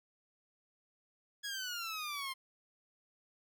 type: exponential sweep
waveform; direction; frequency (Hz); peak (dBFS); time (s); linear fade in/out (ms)
15% pulse; down; 1678 to 1046.5; -32; 1.43-2.34; 20
effects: none